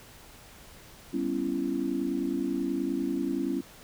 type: chord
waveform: sine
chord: C# half-diminished seventh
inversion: second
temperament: equal with one note detuned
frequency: 196 / 246.9 / 277.2 / 335.8 Hz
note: G3 / B3 / C#4 / E4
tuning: 0 / 0 / 0 / +32 cents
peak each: -36 / -34 / -30 / -32 dBFS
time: 1.13-3.61 s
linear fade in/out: 10 ms
effects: pink hiss -51 dBFS RMS until 3.83 s

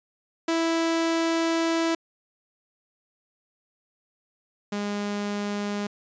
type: tone pair in turn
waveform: sawtooth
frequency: 329.6 / 204.9 Hz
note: E4 / G#3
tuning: 0 / -23 cents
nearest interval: minor sixth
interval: 823 cents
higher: first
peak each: -18 / -23 dBFS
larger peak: first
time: 0.48-1.95 / 4.72-5.87 s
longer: first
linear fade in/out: 5 ms
effects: resampled to 16000 Hz

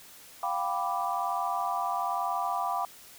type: chord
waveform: sine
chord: G dominant seventh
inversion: third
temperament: equal with one note detuned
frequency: 702.9 / 784 / 987.8 / 1174.7 Hz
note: F5 / G5 / B5 / D6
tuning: +11 / 0 / 0 / 0 cents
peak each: -33 dBFS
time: 0.43-2.85 s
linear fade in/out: 2 ms
effects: white hiss -51 dBFS RMS until 3.18 s

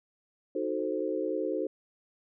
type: chord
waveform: sine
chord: D# diminished seventh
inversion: none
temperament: equal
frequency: 311.1 / 370 / 440 / 523.3 Hz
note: D#4 / F#4 / A4 / C5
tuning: 0 / 0 / 0 / 0 cents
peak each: -34 dBFS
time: 0.55-1.67 s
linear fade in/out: 5 ms
effects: none

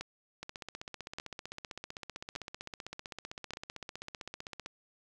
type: two click trains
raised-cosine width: 0.2 ms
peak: -21 / -24 dBFS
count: 4 / 67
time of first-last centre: 0.01-3.535 / 0.43-4.661 s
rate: 0.851 / 15.6 Hz
effects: none

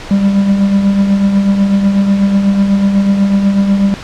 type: tone with tremolo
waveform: triangle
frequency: 198 Hz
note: G3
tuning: 18 cents sharp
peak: -3 dBFS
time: 0.11-3.94 s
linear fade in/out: 0 ms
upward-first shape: triangle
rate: 8.1 Hz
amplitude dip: 55%
effects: pink hiss -28 dBFS RMS until 4.03 s + low-pass 5000 Hz 12 dB/octave

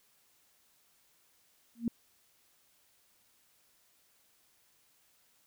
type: tone with exponential growth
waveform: sine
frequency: 233.1 Hz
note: A#3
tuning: in tune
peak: -24 dBFS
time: 1.75-1.88 s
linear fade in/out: 2 ms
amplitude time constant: 28 ms
effects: white hiss -69 dBFS RMS until 5.46 s

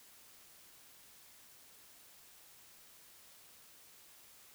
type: silence
effects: white hiss -60 dBFS RMS until 4.54 s

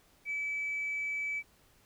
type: tone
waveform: sine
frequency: 2300 Hz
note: D7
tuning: 37 cents flat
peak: -31 dBFS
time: 0.25-1.43 s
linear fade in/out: 50 ms
effects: tanh soft clip ceiling -28 dBFS + pink hiss -65 dBFS RMS until 1.85 s

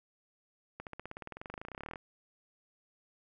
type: accelerating click train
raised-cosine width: 0.5 ms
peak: -27 dBFS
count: 29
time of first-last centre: 0.8-1.958 s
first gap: 68 ms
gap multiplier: 0.96
effects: none

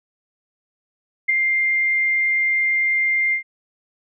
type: tone with ADSR envelope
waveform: sine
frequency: 2103 Hz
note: C7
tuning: 8 cents sharp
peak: -11 dBFS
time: 1.28-3.43 s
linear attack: 17 ms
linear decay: 6 ms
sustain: -5 dB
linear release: 100 ms
effects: none

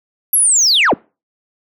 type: linear sweep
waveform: sine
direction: down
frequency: 11620 to 140 Hz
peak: -7 dBFS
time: 0.33-0.94 s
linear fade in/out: 5 ms
effects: noise-tail reverb RT60 0.3 s tail -26 dB re dry + tanh soft clip ceiling -7 dBFS

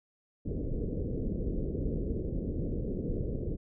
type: low-pass noise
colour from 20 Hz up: pink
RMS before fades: -33 dBFS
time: 0.45-3.57 s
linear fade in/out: 20 ms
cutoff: 500 Hz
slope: 48 dB/octave
effects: none

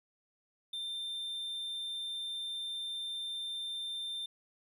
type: tone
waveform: triangle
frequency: 3585 Hz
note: A7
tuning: 32 cents sharp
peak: -35 dBFS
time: 0.73-4.26 s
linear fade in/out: 5 ms
effects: none

